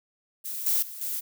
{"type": "noise with level steps", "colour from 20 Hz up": "violet", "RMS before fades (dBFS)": [-34, -24, -40, -31], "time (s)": [0.44, 1.21], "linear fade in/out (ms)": 20, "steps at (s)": [0.66, 0.82, 1.01], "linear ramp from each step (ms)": 5, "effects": []}